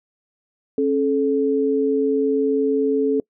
sine tone pair together, 272.3 / 432.8 Hz, C#4 / A4, -31 / -29 cents, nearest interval minor sixth, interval 802 cents, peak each -20 / -18 dBFS, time 0.78-3.2 s, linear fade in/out 2 ms, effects noise-tail reverb RT60 0.1 s tail -25 dB re dry

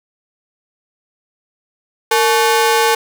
sawtooth ring-modulated tone, 659.3 Hz, E5, in tune, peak -4 dBFS, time 2.11-2.95 s, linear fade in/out 5 ms, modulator 200 Hz, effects none

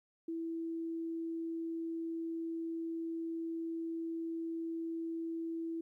sine tone, 329.6 Hz, E4, in tune, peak -36 dBFS, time 0.28-5.81 s, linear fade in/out 5 ms, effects 13-bit

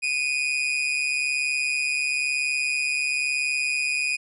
40% pulse tone with amplitude modulation, 2471 Hz, D#7, 13 cents flat, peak -19 dBFS, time 0.02-4.17 s, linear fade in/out 20 ms, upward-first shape sine, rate 141 Hz, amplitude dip 65%, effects resampled to 24000 Hz

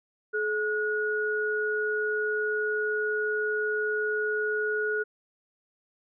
sine tone pair together, 427 / 1452.5 Hz, G#4 / F#6, +48 / -32 cents, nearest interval octave + major sixth, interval 2120 cents, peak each -28 dBFS, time 0.33-5.04 s, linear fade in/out 20 ms, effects none

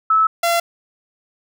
sine / sawtooth tone pair in turn, 1304 / 682.8 Hz, E6 / F5, -19 / -39 cents, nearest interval major seventh, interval 1120 cents, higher first, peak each -11 dBFS, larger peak neither, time 0.1-0.27 / 0.43-0.6 s, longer neither, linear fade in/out 5 ms, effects none

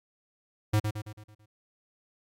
square tone with echo, 106.4 Hz, G#2, 42 cents sharp, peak -22 dBFS, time 0.73-0.8 s, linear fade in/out 10 ms, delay 110 ms, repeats 6, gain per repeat -6 dB, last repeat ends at 1.46 s, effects AAC 64 kbps

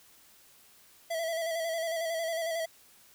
square tone with vibrato, 659 Hz, E5, 1 cent flat, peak -31 dBFS, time 1.1-2.66 s, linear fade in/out 10 ms, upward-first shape square, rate 11 Hz, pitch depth 34 cents each way, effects white hiss -59 dBFS RMS until 3.14 s

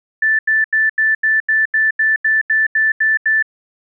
sine tone bursts, 1760 Hz, A6, in tune, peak -11 dBFS, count 13, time 0.22-3.426 s, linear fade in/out 5 ms, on 170 ms, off 83 ms, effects none

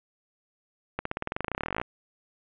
accelerating click train, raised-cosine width 0.5 ms, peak -14 dBFS, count 25, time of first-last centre 0.99-1.815 s, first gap 64 ms, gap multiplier 0.94, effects resampled to 8000 Hz + 8-bit

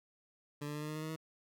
20% pulse tone with pitch steps, 146.2 / 147.98 / 149.79 / 151.62 / 153.47 / 155.34 / 157.24 / 159.16 Hz, D3 / D3 / D3 / D#3 / D#3 / D#3 / D#3 / D#3, -7 / +13 / +35 / -44 / -23 / -2 / +19 / +40 cents, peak -34 dBFS, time 0.61-1.162 s, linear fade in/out 10 ms, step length 69 ms, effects none

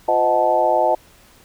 sine tone cluster, 351.8 / 513 / 622 / 734 / 872 Hz, F4 / C5 / D#5 / F#5 / A5, +13 / -34 / -1 / -14 / -16 cents, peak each -26 / -22 / -18 / -20 / -19 dBFS, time 0.08-0.95 s, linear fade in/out 5 ms, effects pink hiss -50 dBFS RMS until 1.44 s

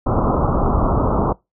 pink low-pass noise, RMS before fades -17 dBFS, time 0.06-1.33 s, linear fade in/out 10 ms, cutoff 1300 Hz, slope 96 dB/octave, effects noise-tail reverb RT60 0.2 s tail -23 dB re dry

